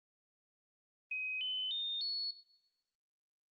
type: tone with pitch steps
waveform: sine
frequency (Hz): 2522 / 3034 / 3650 / 4391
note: D#7 / F#7 / A#7 / C#8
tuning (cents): +23 / +43 / -37 / -17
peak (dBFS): -35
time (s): 1.11-2.31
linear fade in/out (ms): 5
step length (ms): 300
effects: noise-tail reverb RT60 0.9 s tail -17 dB re dry + Opus 24 kbps